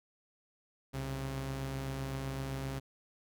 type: tone pair together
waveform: sawtooth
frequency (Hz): 63.5 / 134.79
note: B1 / C#3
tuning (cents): +49 / -48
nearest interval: octave + minor second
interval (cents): 1303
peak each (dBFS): -39 / -33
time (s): 0.93-2.8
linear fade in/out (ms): 20
effects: none